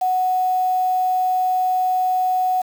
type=tone with quantisation; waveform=sine; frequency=740 Hz; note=F#5; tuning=in tune; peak=-16 dBFS; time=0.01-2.62 s; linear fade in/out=10 ms; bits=6; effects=none